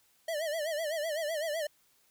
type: tone with vibrato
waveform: square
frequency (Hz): 624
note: D#5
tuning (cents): +5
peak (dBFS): -32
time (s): 0.28-1.67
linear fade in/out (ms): 5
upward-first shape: sine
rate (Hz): 7.9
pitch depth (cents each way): 120
effects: white hiss -68 dBFS RMS until 2.1 s